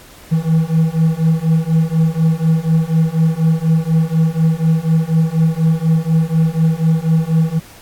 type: beating tone pair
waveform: triangle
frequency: 159.3 / 163.4 Hz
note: D#3 / E3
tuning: +41 / -15 cents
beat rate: 4.1 Hz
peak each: -13 / -12 dBFS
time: 0.31-7.6 s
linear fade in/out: 20 ms
effects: pink hiss -41 dBFS RMS until 7.81 s + AAC 64 kbps

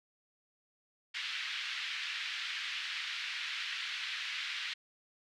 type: band-pass noise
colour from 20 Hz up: white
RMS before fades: -39 dBFS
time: 1.14-4.74 s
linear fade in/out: 10 ms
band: 1600 to 3700 Hz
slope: 24 dB/octave
effects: none

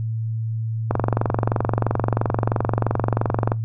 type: click train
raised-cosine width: 1 ms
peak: -5 dBFS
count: 61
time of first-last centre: 0.91-3.519 s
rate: 23 Hz
effects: noise-tail reverb RT60 0.2 s tail -22 dB re dry + added 112 Hz sine -22 dBFS peak until 3.64 s

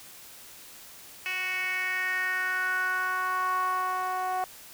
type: tone with band-pass filter sweep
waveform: 10% pulse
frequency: 370 Hz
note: F#4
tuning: in tune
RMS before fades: -29 dBFS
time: 1.26-4.44 s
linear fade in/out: 0 ms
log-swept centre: 2600 to 810 Hz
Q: 4.3
effects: white hiss -48 dBFS RMS until 4.73 s

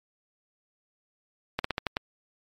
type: slowing click train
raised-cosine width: 0.3 ms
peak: -11 dBFS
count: 6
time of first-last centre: 1.59-1.969 s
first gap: 54 ms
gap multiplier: 1.17
effects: MP3 64 kbps

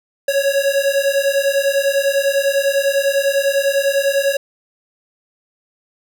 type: beating tone pair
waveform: square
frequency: 550 / 560 Hz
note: C#5 / C#5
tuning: -14 / +18 cents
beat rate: 10 Hz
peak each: -18 / -18 dBFS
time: 0.28-4.37 s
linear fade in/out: 5 ms
effects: none

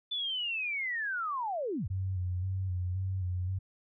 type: linear sweep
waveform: sine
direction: down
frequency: 3520 to 57.6 Hz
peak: -31 dBFS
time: 0.11-1.88 s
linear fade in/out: 10 ms
type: tone with vibrato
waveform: sine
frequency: 92.5 Hz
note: F#2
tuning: in tune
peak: -30 dBFS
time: 1.9-3.59 s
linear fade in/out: 10 ms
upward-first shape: square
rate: 1.9 Hz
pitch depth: 41 cents each way
effects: none

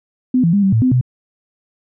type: tone with pitch steps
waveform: sine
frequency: 253.7 / 167.6 / 202.1 / 193.2 / 111.9 / 255.2 / 125.6 Hz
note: B3 / E3 / G#3 / G3 / A2 / C4 / B2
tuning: +47 / +29 / -47 / -25 / +30 / -43 / +30 cents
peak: -10 dBFS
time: 0.34-1.012 s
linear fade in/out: 5 ms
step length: 96 ms
effects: none

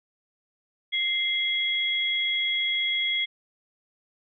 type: tone pair together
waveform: sine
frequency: 2093 / 3322 Hz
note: C7 / G#7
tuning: 0 / 0 cents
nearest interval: minor sixth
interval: 800 cents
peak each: -27 / -25 dBFS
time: 0.92-3.26 s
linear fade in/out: 20 ms
effects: none

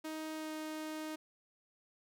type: tone with pitch glide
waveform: sawtooth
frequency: 313.5 to 311 Hz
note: D#4 to D#4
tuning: +13 to -1 cents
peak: -36 dBFS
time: 0.04-1.16 s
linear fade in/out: 10 ms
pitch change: -14 cents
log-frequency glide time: 0.34-0.52 s
effects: none

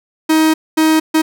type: tone bursts at uneven times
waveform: 45% pulse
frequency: 315.6 Hz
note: D#4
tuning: 25 cents sharp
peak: -9 dBFS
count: 3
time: 0.29-0.54 / 0.77-1 / 1.14-1.22 s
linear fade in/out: 10 ms
effects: none

